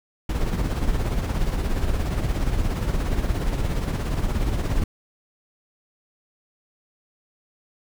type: noise with tremolo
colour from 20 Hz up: brown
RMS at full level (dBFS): -21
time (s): 0.29-4.84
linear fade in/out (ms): 5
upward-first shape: sine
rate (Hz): 17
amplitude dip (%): 50
effects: none